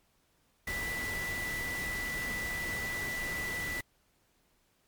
sine tone in noise, 1975.5 Hz, B6, in tune, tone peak -34 dBFS, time 0.67-3.81 s, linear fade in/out 5 ms, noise pink, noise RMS -40 dBFS, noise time 0.67-3.81 s, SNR +3 dB, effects pink hiss -71 dBFS RMS until 4.87 s + MP3 96 kbps

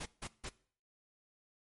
pink noise bursts, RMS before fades -42 dBFS, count 3, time 0-0.494 s, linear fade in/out 10 ms, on 58 ms, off 160 ms, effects noise-tail reverb RT60 0.5 s tail -20 dB re dry + MP3 48 kbps

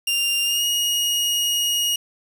sawtooth tone with pitch glide, 2794 to 2878 Hz, F7 to F#7, 0 to -49 cents, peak -16 dBFS, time 0.07-1.96 s, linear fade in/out 5 ms, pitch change +51 cents, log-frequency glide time 0.44-0.64 s, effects 7-bit

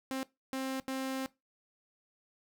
sawtooth tone bursts at uneven times, 264.7 Hz, C4, 20 cents sharp, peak -30 dBFS, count 3, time 0.11-0.23 / 0.53-0.8 / 0.88-1.26 s, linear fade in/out 0 ms, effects noise-tail reverb RT60 0.2 s tail -19 dB re dry

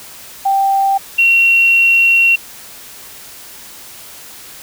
sine tone pair in turn, 784 / 2735 Hz, G5 / F7, 0 / -37 cents, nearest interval octave + minor seventh, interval 2163 cents, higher second, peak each -10 / -7 dBFS, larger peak second, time 0.45-0.98 / 1.18-2.36 s, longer second, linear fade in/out 10 ms, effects white hiss -35 dBFS RMS until 4.62 s

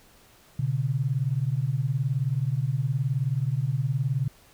sine beating tone pair, 123.47 / 142.47 Hz, B2 / C#3, 0 / +48 cents, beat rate 19 Hz, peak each -26 dBFS, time 0.59-4.28 s, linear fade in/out 5 ms, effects pink hiss -56 dBFS RMS until 4.53 s

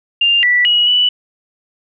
sine tone with pitch steps, 2798 / 1961 / 2908 / 2962 Hz, F7 / B6 / F#7 / F#7, +3 / -13 / -31 / +1 cents, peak -9 dBFS, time 0.21-1.09 s, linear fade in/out 5 ms, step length 220 ms, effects none

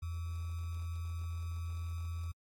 sine tone with sample-and-hold, 84 Hz, E2, 33 cents sharp, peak -36 dBFS, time 0.02-2.32 s, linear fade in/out 10 ms, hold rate 1225 Hz, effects AAC 64 kbps

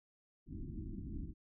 pink low-pass noise, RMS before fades -44 dBFS, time 0.46-1.34 s, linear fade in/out 50 ms, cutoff 350 Hz, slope 96 dB/octave, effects none

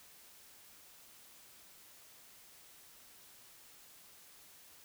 silence, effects white hiss -59 dBFS RMS until 4.84 s

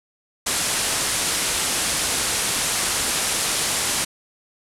white low-pass noise, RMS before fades -23 dBFS, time 0.46-4.05 s, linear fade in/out 10 ms, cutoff 11000 Hz, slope 48 dB/octave, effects none

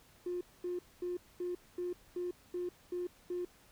triangle tone bursts, 355.7 Hz, F4, 32 cents sharp, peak -31 dBFS, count 9, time 0.26-3.45 s, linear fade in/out 5 ms, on 150 ms, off 230 ms, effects tanh soft clip ceiling -32 dBFS + pink hiss -63 dBFS RMS until 3.71 s

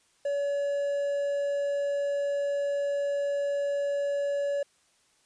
triangle tone with quantisation, 568 Hz, C#5, 42 cents sharp, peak -24 dBFS, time 0.25-4.63 s, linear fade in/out 5 ms, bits 9, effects white hiss -66 dBFS RMS until 5.25 s + resampled to 22050 Hz

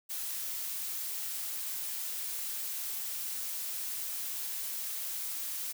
blue noise, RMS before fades -37 dBFS, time 0.09-5.73 s, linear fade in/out 20 ms, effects none

